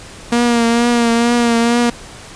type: tone with vibrato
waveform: sawtooth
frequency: 235.7 Hz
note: A#3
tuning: 19 cents sharp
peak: -7 dBFS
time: 0.32-1.9 s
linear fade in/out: 5 ms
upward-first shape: triangle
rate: 2.2 Hz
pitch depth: 38 cents each way
effects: pink hiss -35 dBFS RMS until 2.35 s + resampled to 22050 Hz